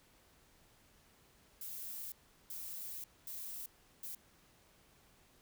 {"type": "noise bursts at uneven times", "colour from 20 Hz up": "violet", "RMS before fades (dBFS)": -45, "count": 4, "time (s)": [[1.61, 2.12], [2.5, 3.04], [3.27, 3.66], [4.03, 4.15]], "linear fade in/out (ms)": 2, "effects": ["pink hiss -67 dBFS RMS until 5.41 s"]}